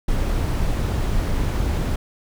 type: noise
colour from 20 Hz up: brown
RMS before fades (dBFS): -21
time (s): 0.08-1.96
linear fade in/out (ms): 5
effects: none